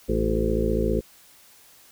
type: harmonic tone with a mistuned harmonic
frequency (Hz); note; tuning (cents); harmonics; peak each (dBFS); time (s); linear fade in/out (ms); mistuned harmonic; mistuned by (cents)
55; A1; 0; 1 / 2 / 3 / 4 / 6 / 7 / 8 / 9; -26 / -32 / -32 / -28 / -30 / -28 / -28 / -30; 0.08-1.01; 20; 9; +64
effects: white hiss -53 dBFS RMS until 1.91 s